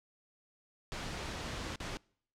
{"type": "noise with dropouts", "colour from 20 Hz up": "pink", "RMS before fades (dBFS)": -40, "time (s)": [0.92, 1.97], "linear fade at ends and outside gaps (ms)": 0, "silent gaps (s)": [1.758, 1.802], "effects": ["noise-tail reverb RT60 0.6 s tail -26 dB re dry", "low-pass 6000 Hz 12 dB/octave"]}